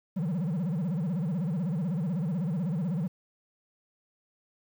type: tone with vibrato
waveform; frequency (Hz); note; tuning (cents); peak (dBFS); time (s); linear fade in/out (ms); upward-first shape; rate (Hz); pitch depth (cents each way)
triangle; 170; F3; -46; -25; 0.16-3.08; 10; sine; 16; 260
effects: 10-bit